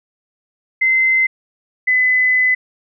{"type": "tone pair in turn", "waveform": "sine", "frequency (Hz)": [2064, 2013], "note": ["C7", "B6"], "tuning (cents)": [-24, 33], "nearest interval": "unison", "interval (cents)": 43, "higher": "first", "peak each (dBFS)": -11, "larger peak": "neither", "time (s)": [[0.81, 1.27], [1.87, 2.55]], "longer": "second", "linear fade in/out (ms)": 10, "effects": []}